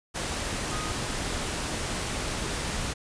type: tone in noise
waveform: sine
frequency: 1244.5 Hz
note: D#6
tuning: in tune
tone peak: -36 dBFS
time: 0.7-0.92 s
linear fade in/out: 20 ms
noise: pink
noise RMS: -31 dBFS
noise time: 0.14-2.94 s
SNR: -8 dB
effects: resampled to 22050 Hz